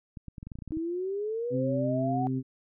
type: clicks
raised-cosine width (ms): 5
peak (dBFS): -28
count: 12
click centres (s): 0.172 / 0.283 / 0.382 / 0.429 / 0.47 / 0.518 / 0.555 / 0.588 / 0.622 / 0.677 / 0.708 / 0.771
type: exponential sweep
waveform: sine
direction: up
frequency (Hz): 311.1 to 760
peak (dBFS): -29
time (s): 0.72-2.27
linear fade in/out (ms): 0
type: harmonic tone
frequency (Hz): 130.81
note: C3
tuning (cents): 0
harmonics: 1 / 2 / 3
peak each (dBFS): -31 / -29 / -40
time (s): 1.5-2.43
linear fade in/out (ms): 50
effects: none